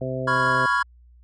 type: harmonic tone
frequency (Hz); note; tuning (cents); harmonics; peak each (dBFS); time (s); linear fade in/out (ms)
130; C3; -11; 1 / 2 / 3 / 4 / 5; -29 / -32 / -33 / -30 / -32; 0.01-0.66; 5
type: chord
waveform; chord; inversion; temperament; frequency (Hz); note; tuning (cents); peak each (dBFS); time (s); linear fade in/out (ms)
triangle; C# dominant seventh; third; equal with one note detuned; 992.9 / 1108.7 / 1396.9 / 1661.2; B5 / C#6 / E#6 / G#6; +9 / 0 / 0 / 0; -22; 0.27-0.83; 10
effects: added 60 Hz sine -48 dBFS peak until 1.23 s + MP3 48 kbps